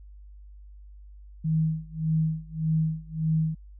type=tone with tremolo; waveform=sine; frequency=158.9 Hz; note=D#3; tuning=37 cents sharp; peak=-20 dBFS; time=1.44-3.55 s; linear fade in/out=10 ms; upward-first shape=sine; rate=1.7 Hz; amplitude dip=95%; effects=added 50 Hz sine -44 dBFS peak until 3.79 s